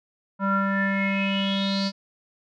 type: tone with low-pass filter sweep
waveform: square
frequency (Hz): 196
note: G3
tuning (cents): 0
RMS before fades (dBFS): -24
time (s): 0.39-1.92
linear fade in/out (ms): 50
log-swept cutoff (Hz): 1200 to 4800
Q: 9.2
effects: none